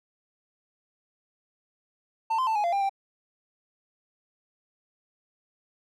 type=tone with pitch steps; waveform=triangle; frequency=896 / 1035 / 886 / 833 / 689 / 796 / 785 Hz; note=A5 / C6 / A5 / G#5 / F5 / G5 / G5; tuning=+31 / -19 / +12 / +5 / -24 / +26 / +2 cents; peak=-21 dBFS; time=2.3-2.895 s; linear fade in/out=10 ms; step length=85 ms; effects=none